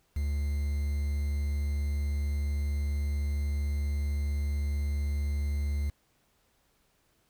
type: tone with quantisation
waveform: triangle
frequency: 72.2 Hz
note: D2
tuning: 29 cents flat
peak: -25 dBFS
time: 0.16-5.9 s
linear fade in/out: 5 ms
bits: 8
effects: pink hiss -70 dBFS RMS until 7.29 s